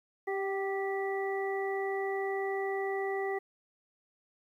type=harmonic tone with a mistuned harmonic; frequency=392 Hz; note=G4; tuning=in tune; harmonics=1 / 2 / 3 / 5; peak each=-32 / -37 / -46 / -39 dBFS; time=0.27-3.39 s; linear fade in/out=10 ms; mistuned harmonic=2; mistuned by=-23 cents; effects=11-bit